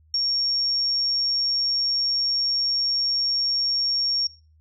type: tone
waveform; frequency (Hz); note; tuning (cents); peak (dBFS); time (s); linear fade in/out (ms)
sine; 5530; F8; -18; -20; 0.14-4.27; 2
effects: noise-tail reverb RT60 0.3 s tail -17 dB re dry + added 78 Hz sine -54 dBFS peak until 4.6 s